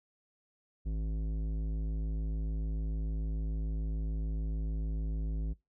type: tone with tanh clipping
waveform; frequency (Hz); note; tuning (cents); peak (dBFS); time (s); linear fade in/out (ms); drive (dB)
triangle; 53.4; G#1; +49; -33; 0.85-5.54; 20; 17
effects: noise-tail reverb RT60 0.2 s tail -22 dB re dry